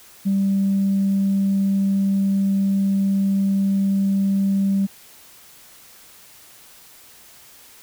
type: tone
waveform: sine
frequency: 196 Hz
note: G3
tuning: in tune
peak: -15 dBFS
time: 0.25-4.87 s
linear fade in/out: 20 ms
effects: tanh soft clip ceiling -12 dBFS + white hiss -47 dBFS RMS until 7.82 s